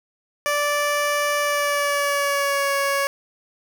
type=tone with pitch glide; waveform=15% pulse; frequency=584 to 557.3 Hz; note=D5 to C#5; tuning=-10 to +9 cents; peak=-13 dBFS; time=0.46-3.07 s; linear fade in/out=0 ms; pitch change=-81 cents; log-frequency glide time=1.4-2.75 s; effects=none